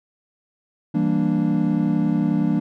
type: chord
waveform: triangle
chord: E half-diminished seventh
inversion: none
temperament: equal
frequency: 164.81 / 196 / 233.1 / 293.7 Hz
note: E3 / G3 / Bb3 / D4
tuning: 0 / 0 / 0 / 0 cents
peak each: -21 dBFS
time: 0.94-2.6 s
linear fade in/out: 10 ms
effects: none